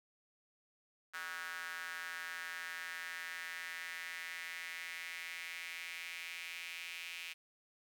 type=tone with high-pass filter sweep; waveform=square; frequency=86 Hz; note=F2; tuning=26 cents flat; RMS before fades=-45 dBFS; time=1.13-7.34 s; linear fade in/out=20 ms; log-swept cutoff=1500 to 2500 Hz; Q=4; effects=11-bit